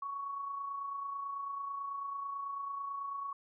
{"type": "tone with amplitude modulation", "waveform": "sine", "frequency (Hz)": 1115, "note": "C#6", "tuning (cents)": 10, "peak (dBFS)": -35, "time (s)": [0.02, 3.33], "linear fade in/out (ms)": 5, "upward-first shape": "sine", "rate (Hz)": 29.1, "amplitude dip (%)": 40, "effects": []}